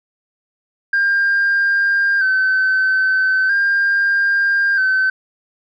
sine tone with vibrato, 1565 Hz, G6, 3 cents flat, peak -11 dBFS, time 0.93-5.1 s, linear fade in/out 5 ms, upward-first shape square, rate 0.39 Hz, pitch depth 39 cents each way, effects tanh soft clip ceiling -10 dBFS

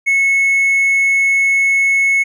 sine tone with hard clipping, 2194 Hz, C#7, 18 cents flat, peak -11 dBFS, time 0.06-2.24 s, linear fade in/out 20 ms, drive 2 dB, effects none

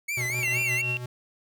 45% pulse tone with vibrato, 2188 Hz, C#7, 23 cents flat, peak -27 dBFS, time 0.08-0.82 s, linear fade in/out 10 ms, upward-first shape sine, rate 4.2 Hz, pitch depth 150 cents each way
square tone with tremolo, 123.47 Hz, B2, in tune, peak -30 dBFS, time 0.17-1.06 s, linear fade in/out 5 ms, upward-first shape triangle, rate 5.8 Hz, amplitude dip 65%
click train, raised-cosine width 1 ms, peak -29 dBFS, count 10, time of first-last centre 0.21-0.615 s, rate 22.2 Hz
sine tone, 2730 Hz, F7, 40 cents flat, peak -26 dBFS, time 0.43-0.97 s, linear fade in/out 0 ms
effects none

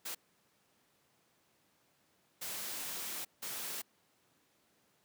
white noise bursts at uneven times, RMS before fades -41 dBFS, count 3, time 0.05-0.15 / 2.41-3.25 / 3.42-3.82 s, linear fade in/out 10 ms, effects pink hiss -72 dBFS RMS until 5.04 s + high-pass 150 Hz 12 dB/octave

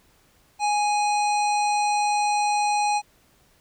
harmonic tone, 830.6 Hz, G#5, in tune, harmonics 1 / 3 / 5 / 7 / 9 / 10, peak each -20 / -30 / -34 / -37 / -39 / -40 dBFS, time 0.59-3.02 s, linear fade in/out 50 ms, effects pink hiss -60 dBFS RMS until 3.6 s

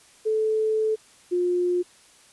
sine tone pair in turn, 436 / 355.8 Hz, A4 / F4, -16 / +32 cents, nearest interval major third, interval 352 cents, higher first, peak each -20 dBFS, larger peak neither, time 0.25-0.96 / 1.31-1.83 s, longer first, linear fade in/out 20 ms, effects white hiss -54 dBFS RMS until 2.32 s + resampled to 24000 Hz

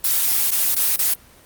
blue noise with dropouts, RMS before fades -18 dBFS, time 0.04-1.14 s, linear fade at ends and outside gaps 5 ms, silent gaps 0.508-0.515 / 0.748-0.763 / 0.963-0.988 s, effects pink hiss -48 dBFS RMS until 1.45 s + Opus 24 kbps

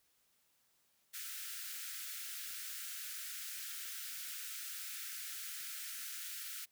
white high-pass noise, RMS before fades -45 dBFS, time 1.13-6.66 s, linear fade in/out 20 ms, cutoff 1300 Hz, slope 96 dB/octave, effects white hiss -75 dBFS RMS until 6.71 s

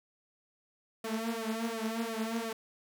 sawtooth tone with flanger, 225.4 Hz, A3, 42 cents sharp, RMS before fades -35 dBFS, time 1.04-2.53 s, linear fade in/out 5 ms, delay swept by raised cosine 1.6 to 6.1 ms, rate 2.8 Hz, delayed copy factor +0.95, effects none

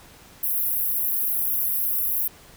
pink high-pass noise, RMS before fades -24 dBFS, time 0.43-2.28 s, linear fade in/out 5 ms, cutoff 11000 Hz, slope 96 dB/octave, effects pink hiss -49 dBFS RMS until 2.56 s

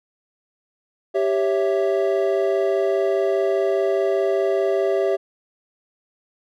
triangle chord, C# diminished, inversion second, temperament equal, 392 / 554.4 / 659.3 Hz, G4 / C#5 / E5, 0 / 0 / 0 cents, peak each -18 / -22 / -21 dBFS, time 1.14-5.17 s, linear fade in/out 20 ms, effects none

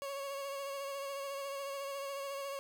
30% pulse tone with vibrato, 554.4 Hz, C#5, in tune, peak -36 dBFS, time 0.02-2.59 s, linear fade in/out 0 ms, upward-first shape sine, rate 14 Hz, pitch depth 27 cents each way, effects none

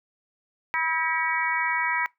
harmonic tone with a mistuned harmonic, 321.7 Hz, E4, 42 cents flat, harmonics 3 / 4 / 5 / 6 / 7, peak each -28 / -33 / -32 / -28 / -29 dBFS, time 0.74-2.06 s, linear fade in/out 0 ms, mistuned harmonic 3, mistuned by +16 cents, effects noise-tail reverb RT60 0.2 s tail -24 dB re dry

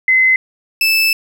sine / 30% pulse tone pair in turn, 2048 / 2631 Hz, C7 / E7, -38 / -4 cents, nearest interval major third, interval 434 cents, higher second, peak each -8 dBFS, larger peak neither, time 0.08-0.36 / 0.81-1.13 s, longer second, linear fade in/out 2 ms, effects 8-bit

